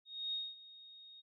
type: tone with ADSR envelope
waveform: sine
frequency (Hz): 3729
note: A#7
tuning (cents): 0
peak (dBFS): -35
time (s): 0.05-1.22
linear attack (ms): 280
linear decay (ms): 220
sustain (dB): -18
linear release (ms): 26
effects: none